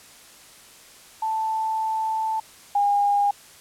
sine tone pair in turn, 881 / 812.3 Hz, A5 / G#5, +2 / -39 cents, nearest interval minor second, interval 141 cents, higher first, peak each -22 / -17 dBFS, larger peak second, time 1.22-2.4 / 2.75-3.31 s, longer first, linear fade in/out 5 ms, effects white hiss -48 dBFS RMS until 3.6 s + low-pass 11000 Hz 12 dB/octave

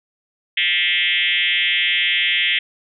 sine tone with frequency modulation, 2637 Hz, E7, in tune, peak -15 dBFS, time 0.57-2.59 s, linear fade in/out 5 ms, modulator 174 Hz, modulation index 4.4, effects none

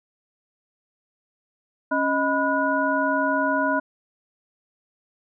sine tone cluster, 275.9 / 625 / 991 / 1453 Hz, C#4 / D#5 / B5 / F#6, -8 / +8 / +6 / -32 cents, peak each -25 dBFS, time 1.91-3.8 s, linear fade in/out 10 ms, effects none

